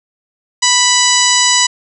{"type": "harmonic tone", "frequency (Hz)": 987.8, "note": "B5", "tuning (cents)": 0, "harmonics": [1, 2, 3, 4, 5, 6, 7, 8], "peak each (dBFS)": [-17, -17, -17, -17, -17, -17, -17, -17], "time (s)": [0.62, 1.67], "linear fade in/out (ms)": 10, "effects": []}